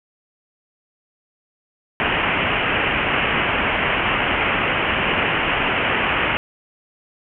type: low-pass noise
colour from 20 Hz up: white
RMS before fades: -20 dBFS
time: 2-6.37 s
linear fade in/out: 0 ms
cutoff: 3000 Hz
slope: 96 dB/octave
effects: none